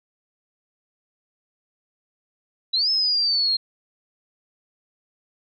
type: exponential two-way sweep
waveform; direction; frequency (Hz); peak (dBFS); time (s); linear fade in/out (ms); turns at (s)
sine; up then down; 3891 to 5250 to 4185; -18; 2.73-3.57; 10; 2.9
effects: none